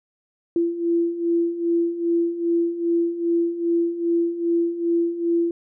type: beating tone pair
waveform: sine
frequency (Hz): 337.5 / 340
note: E4 / F4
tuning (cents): +41 / -46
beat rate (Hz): 2.5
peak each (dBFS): -25 / -20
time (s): 0.56-5.51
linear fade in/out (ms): 2
effects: none